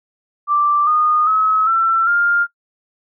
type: tone with pitch steps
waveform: sine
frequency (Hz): 1174.7 / 1228.1 / 1284 / 1342.4 / 1403.4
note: D6 / D#6 / E6 / E6 / F6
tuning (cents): 0 / -23 / -46 / +31 / +8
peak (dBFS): -12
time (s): 0.47-2.47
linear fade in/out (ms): 50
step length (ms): 400
effects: noise-tail reverb RT60 0.1 s tail -20 dB re dry